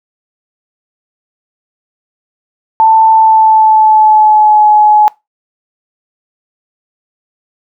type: tone with pitch glide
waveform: sine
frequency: 886 to 846.5 Hz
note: A5 to G#5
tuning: +12 to +33 cents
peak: -3 dBFS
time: 2.8-5.08 s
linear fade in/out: 0 ms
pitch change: -79 cents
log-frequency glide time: 3.12-4.68 s
effects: noise-tail reverb RT60 0.2 s tail -22 dB re dry